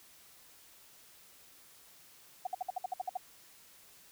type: tone bursts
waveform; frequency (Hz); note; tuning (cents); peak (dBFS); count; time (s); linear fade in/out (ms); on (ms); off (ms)
sine; 742; F#5; +5; -31; 10; 2.45-3.172; 5; 20; 58
effects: white hiss -59 dBFS RMS until 4.11 s